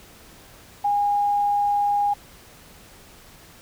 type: tone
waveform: sine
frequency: 817 Hz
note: G#5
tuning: 29 cents flat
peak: -18 dBFS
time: 0.84-2.14 s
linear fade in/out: 10 ms
effects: pink hiss -48 dBFS RMS until 3.61 s